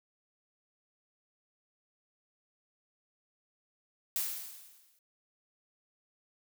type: noise with exponential decay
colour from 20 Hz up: blue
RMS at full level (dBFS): -31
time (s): 4.16-4.99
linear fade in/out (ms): 1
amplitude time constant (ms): 180
effects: none